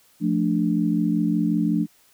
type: chord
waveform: sine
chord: D minor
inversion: first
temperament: equal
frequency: 174.61 / 220 / 293.7 Hz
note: F3 / A3 / D4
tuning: 0 / 0 / 0 cents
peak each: -23 dBFS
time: 0.2-1.87 s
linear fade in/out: 50 ms
effects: white hiss -58 dBFS RMS until 2.13 s